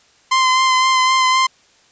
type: tone with vibrato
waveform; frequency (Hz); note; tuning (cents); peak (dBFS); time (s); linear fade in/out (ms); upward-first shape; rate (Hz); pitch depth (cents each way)
sawtooth; 1037; C6; -16; -8; 0.31-1.47; 10; sine; 3.9; 20
effects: white hiss -53 dBFS RMS until 1.91 s + resampled to 16000 Hz